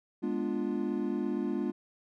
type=chord; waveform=triangle; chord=G# diminished seventh; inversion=none; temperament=equal with one note detuned; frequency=207.7 / 245 / 293.7 / 349.2 Hz; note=G#3 / B3 / D4 / F4; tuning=0 / -14 / 0 / 0 cents; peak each=-33 dBFS; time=0.22-1.72 s; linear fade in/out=20 ms; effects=none